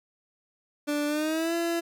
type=tone with pitch glide; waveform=30% pulse; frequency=293.7 to 337.4 Hz; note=D4 to E4; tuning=0 to +40 cents; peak=-23 dBFS; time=0.87-1.81 s; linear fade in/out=20 ms; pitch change=+240 cents; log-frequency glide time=1.07-1.54 s; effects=none